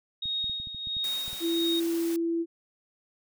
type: tone with tremolo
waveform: sine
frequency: 3740 Hz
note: A#7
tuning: 5 cents sharp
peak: -27 dBFS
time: 0.22-1.8 s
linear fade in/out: 5 ms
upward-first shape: sine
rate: 1.5 Hz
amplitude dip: 65%
type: clicks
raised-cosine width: 5 ms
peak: -34 dBFS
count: 10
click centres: 0.256 / 0.443 / 0.497 / 0.6 / 0.672 / 0.747 / 0.872 / 0.968 / 1.28 / 1.331 s
type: high-pass noise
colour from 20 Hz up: white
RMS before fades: -41 dBFS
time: 1.04-2.16 s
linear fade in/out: 0 ms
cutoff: 120 Hz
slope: 12 dB/octave
type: tone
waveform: sine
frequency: 334.4 Hz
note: E4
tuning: 25 cents sharp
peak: -25 dBFS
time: 1.4-2.46 s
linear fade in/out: 50 ms
effects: none